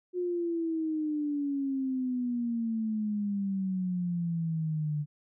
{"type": "exponential sweep", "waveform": "sine", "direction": "down", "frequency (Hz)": [362.1, 146.83], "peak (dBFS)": -28, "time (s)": [0.13, 5.06], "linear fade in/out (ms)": 50, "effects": []}